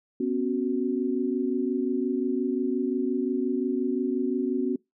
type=chord; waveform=sine; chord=B suspended second; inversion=none; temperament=equal with one note detuned; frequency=246.9 / 272.6 / 370 Hz; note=B3 / C#4 / F#4; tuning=0 / -29 / 0 cents; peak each=-28 dBFS; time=0.2-4.76 s; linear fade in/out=5 ms; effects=noise-tail reverb RT60 0.2 s tail -25 dB re dry